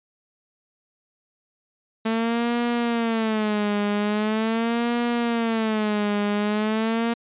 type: tone with vibrato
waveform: sawtooth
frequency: 221.5 Hz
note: A3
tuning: 12 cents sharp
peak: -17 dBFS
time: 2.05-7.14 s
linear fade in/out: 10 ms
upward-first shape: sine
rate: 0.42 Hz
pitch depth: 130 cents each way
effects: resampled to 8000 Hz